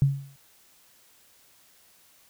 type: tone with exponential decay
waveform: sine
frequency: 138.4 Hz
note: C#3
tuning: 2 cents flat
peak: -14 dBFS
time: 0.02-0.36 s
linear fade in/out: 0 ms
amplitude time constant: 73 ms
effects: white hiss -59 dBFS RMS until 2.29 s